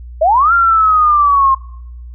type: linear two-way sweep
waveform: sine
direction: up then down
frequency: 592 to 1396 to 1059 Hz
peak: -7 dBFS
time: 0.21-1.55 s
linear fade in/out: 10 ms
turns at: 0.53 s
effects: noise-tail reverb RT60 0.8 s tail -24 dB re dry + added 60 Hz sine -28 dBFS peak until 2.14 s